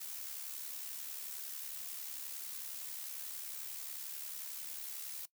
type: noise with amplitude modulation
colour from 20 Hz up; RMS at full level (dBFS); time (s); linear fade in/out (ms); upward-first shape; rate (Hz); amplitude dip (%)
blue; -42; 0-5.26; 10; sine; 71.1; 50
effects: noise-tail reverb RT60 0.1 s tail -19 dB re dry